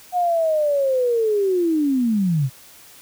sine linear sweep, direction down, 729 to 123.47 Hz, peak -16 dBFS, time 0.12-2.5 s, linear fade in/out 50 ms, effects white hiss -46 dBFS RMS until 3.01 s

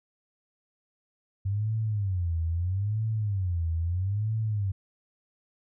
sine tone with vibrato, 95.3 Hz, G2, 48 cents flat, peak -25 dBFS, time 1.45-4.72 s, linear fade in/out 10 ms, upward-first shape sine, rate 0.77 Hz, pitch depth 260 cents each way, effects none

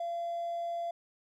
triangle tone with hard clipping, 684 Hz, F5, 36 cents flat, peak -33 dBFS, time 0-0.91 s, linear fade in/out 5 ms, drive 4 dB, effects none

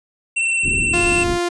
square tone with vibrato, 2700 Hz, E7, 41 cents sharp, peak -17 dBFS, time 0.36-1.24 s, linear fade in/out 10 ms, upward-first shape triangle, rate 17 Hz, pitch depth 22 cents each way
pink low-pass noise, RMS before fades -25 dBFS, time 0.62-1.39 s, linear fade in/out 50 ms, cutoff 420 Hz, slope 96 dB/octave
sawtooth tone, 349.2 Hz, F4, in tune, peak -14 dBFS, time 0.93-1.49 s, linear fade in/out 10 ms
effects resampled to 22050 Hz

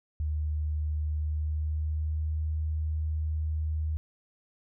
sine tone with pitch glide, 76.1 to 77.7 Hz, D#2 to D#2, -38 to -2 cents, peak -27 dBFS, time 0.2-3.97 s, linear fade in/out 0 ms, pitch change +36 cents, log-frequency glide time 1.1-2.4 s, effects none

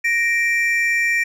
triangle tone pair together, 1864.4 / 2349 Hz, A#6 / D7, 0 / 0 cents, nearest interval major third, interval 400 cents, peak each -17 dBFS, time 0.04-1.24 s, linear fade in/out 10 ms, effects none

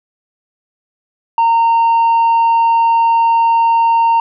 sine tone with tanh clipping, 920 Hz, A#5, 23 cents flat, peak -9 dBFS, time 1.38-4.2 s, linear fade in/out 2 ms, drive 2 dB, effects none

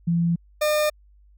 sine / 40% pulse tone pair in turn, 169.7 / 604.7 Hz, F3 / D#5, -49 / -50 cents, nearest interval octave + minor seventh, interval 2199 cents, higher second, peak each -18 dBFS, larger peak neither, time 0.07-0.36 / 0.61-0.9 s, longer neither, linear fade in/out 10 ms, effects added 50 Hz sine -51 dBFS peak until 1.37 s

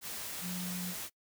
sine tone in noise, 180 Hz, F#3, 47 cents flat, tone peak -37 dBFS, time 0.41-0.95 s, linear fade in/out 50 ms, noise white, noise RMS -41 dBFS, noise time 0.01-1.1 s, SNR +1 dB, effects noise-tail reverb RT60 0.1 s tail -23 dB re dry

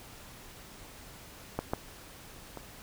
clicks, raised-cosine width 1 ms, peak -16 / -15 / -26 dBFS, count 3, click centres 1.59 / 1.735 / 2.573 s, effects pink hiss -50 dBFS RMS until 2.82 s

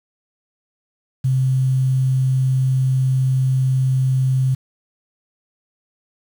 sine tone with quantisation, 130.81 Hz, C3, in tune, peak -14 dBFS, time 1.24-4.55 s, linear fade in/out 10 ms, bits 7, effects none

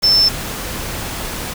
sine tone in noise, 5300 Hz, E8, 9 cents sharp, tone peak -9 dBFS, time 0.03-0.29 s, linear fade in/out 10 ms, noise pink, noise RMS -25 dBFS, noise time 0.02-1.54 s, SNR +13 dB, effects none

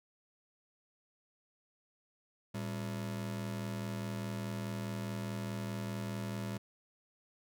40% pulse ring-modulated tone, 155.56 Hz, D#3, in tune, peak -33 dBFS, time 2.54-6.58 s, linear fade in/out 10 ms, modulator 42.4 Hz, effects none

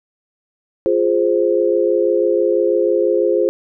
sine chord, F minor, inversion none, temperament equal, 349.2 / 415.3 / 523.3 Hz, F4 / Ab4 / C5, 0 / 0 / 0 cents, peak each -17 dBFS, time 0.86-3.49 s, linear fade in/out 0 ms, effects none

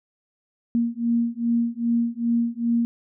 sine beating tone pair, 233.1 / 235.6 Hz, A#3 / A#3, 0 / +19 cents, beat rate 2.5 Hz, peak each -23 dBFS, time 0.75-2.85 s, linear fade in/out 0 ms, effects none

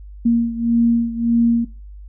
sine beating tone pair, 232.9 / 234.6 Hz, A#3 / A#3, -1 / +11 cents, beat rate 1.7 Hz, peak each -15 / -19 dBFS, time 0.25-1.65 s, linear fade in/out 10 ms, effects noise-tail reverb RT60 0.3 s tail -19 dB re dry + added 50 Hz sine -34 dBFS peak until 2.08 s

